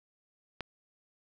click, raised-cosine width 0.3 ms, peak -20 dBFS, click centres 0.607 s, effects none

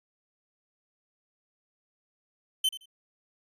45% pulse tone with echo, 3074 Hz, G7, 35 cents flat, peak -22 dBFS, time 2.64-2.69 s, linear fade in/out 5 ms, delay 84 ms, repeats 2, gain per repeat -15 dB, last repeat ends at 2.858 s, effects resampled to 32000 Hz

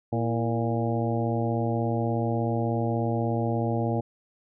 harmonic tone with a mistuned harmonic, 116.54 Hz, A#2, in tune, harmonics 1 / 2 / 3 / 4 / 5 / 6 / 7, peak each -27 / -30 / -32 / -33 / -34 / -35 / -35 dBFS, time 0.12-4.01 s, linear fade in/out 10 ms, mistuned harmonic 3, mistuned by -62 cents, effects none

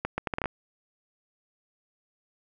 accelerating click train, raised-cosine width 0.5 ms, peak -13 dBFS, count 8, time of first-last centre 0.05-0.458 s, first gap 130 ms, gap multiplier 0.71, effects none

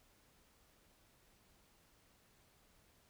silence, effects pink hiss -70 dBFS RMS until 3.09 s

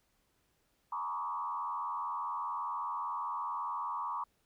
sine tone with frequency modulation, 1046.5 Hz, C6, in tune, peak -34 dBFS, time 0.92-4.24 s, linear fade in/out 5 ms, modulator 85 Hz, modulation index 1.7, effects pink hiss -75 dBFS RMS until 4.45 s

